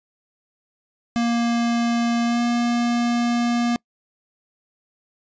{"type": "tone with pitch glide", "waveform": "square", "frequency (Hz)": [234.9, 238], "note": ["A#3", "A#3"], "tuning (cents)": [13, 36], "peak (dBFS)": -19, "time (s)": [1.16, 3.76], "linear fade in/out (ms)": 0, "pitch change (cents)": 23, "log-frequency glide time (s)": [2.25, 2.41], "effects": ["noise-tail reverb RT60 0.1 s tail -26 dB re dry", "resampled to 16000 Hz"]}